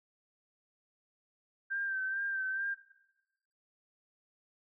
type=tone with vibrato; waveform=sine; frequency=1568 Hz; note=G6; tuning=in tune; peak=-32 dBFS; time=1.7-2.75 s; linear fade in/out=20 ms; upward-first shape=sine; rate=2.3 Hz; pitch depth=39 cents each way; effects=noise-tail reverb RT60 1.0 s tail -18 dB re dry